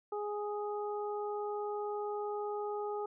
harmonic tone, 415.3 Hz, G#4, in tune, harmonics 1 / 2 / 3, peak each -36 / -40 / -45 dBFS, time 0.12-3.06 s, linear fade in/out 5 ms, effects none

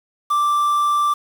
triangle tone with quantisation, 1174.7 Hz, D6, in tune, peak -13 dBFS, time 0.3-1.14 s, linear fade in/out 10 ms, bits 6, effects none

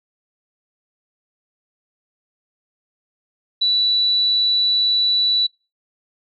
sine tone, 3951 Hz, B7, in tune, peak -14 dBFS, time 3.61-5.47 s, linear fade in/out 10 ms, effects noise-tail reverb RT60 0.3 s tail -26 dB re dry

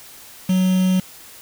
triangle tone with quantisation, 185.5 Hz, F#3, 5 cents sharp, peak -12 dBFS, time 0.49-1 s, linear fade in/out 5 ms, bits 5, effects white hiss -42 dBFS RMS until 1.41 s

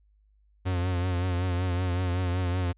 45% pulse tone with vibrato, 90 Hz, F#2, 47 cents flat, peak -25 dBFS, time 0.65-2.73 s, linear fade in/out 20 ms, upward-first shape triangle, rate 5.3 Hz, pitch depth 61 cents each way, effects added 51 Hz sine -60 dBFS peak until 2.77 s + resampled to 8000 Hz

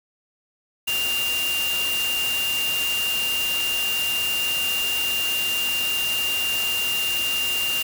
sine tone in noise, 2794 Hz, F7, in tune, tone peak -22 dBFS, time 0.87-7.83 s, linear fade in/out 10 ms, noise white, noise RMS -29 dBFS, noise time 0.87-7.83 s, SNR +4 dB, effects none

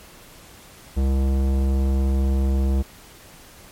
sine tone with tanh clipping, 67.1 Hz, C2, 44 cents sharp, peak -19 dBFS, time 0.96-2.83 s, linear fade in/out 20 ms, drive 17 dB, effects pink hiss -46 dBFS RMS until 3.71 s + MP3 64 kbps

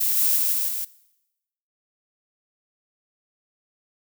violet noise with echo, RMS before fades -22 dBFS, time 0-0.37 s, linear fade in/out 10 ms, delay 160 ms, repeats 3, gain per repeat -2 dB, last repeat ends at 0.85 s, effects noise-tail reverb RT60 0.9 s tail -20 dB re dry

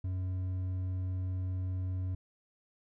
triangle tone with hard clipping, 92.5 Hz, F#2, in tune, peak -33 dBFS, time 0.04-2.15 s, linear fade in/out 5 ms, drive 7 dB, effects none

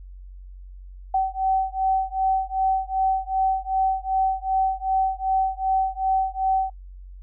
sine beating tone pair, 763 / 765.6 Hz, G5 / G5, -47 / -41 cents, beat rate 2.6 Hz, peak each -23 / -23 dBFS, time 1.14-6.7 s, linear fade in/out 5 ms, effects noise-tail reverb RT60 0.1 s tail -24 dB re dry + added 46 Hz sine -38 dBFS peak until 7.22 s

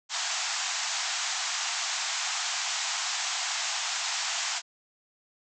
white band-pass noise, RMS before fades -31 dBFS, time 0.09-4.62 s, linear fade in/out 50 ms, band 670 to 7600 Hz, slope 96 dB/octave, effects none

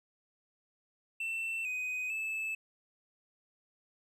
triangle tone with pitch steps, 2680 / 2503 / 2618 Hz, E7 / D#7 / E7, +28 / +10 / -13 cents, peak -32 dBFS, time 1.2-2.55 s, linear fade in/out 5 ms, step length 450 ms, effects none

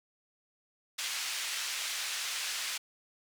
pink band-pass noise, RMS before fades -36 dBFS, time 0.98-2.78 s, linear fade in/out 10 ms, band 2100 to 8400 Hz, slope 12 dB/octave, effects none

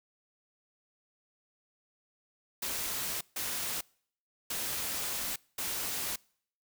white noise bursts at uneven times, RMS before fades -35 dBFS, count 4, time 2.62-3.21 / 3.36-3.81 / 4.5-5.36 / 5.58-6.16 s, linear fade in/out 5 ms, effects noise-tail reverb RT60 0.6 s tail -26 dB re dry

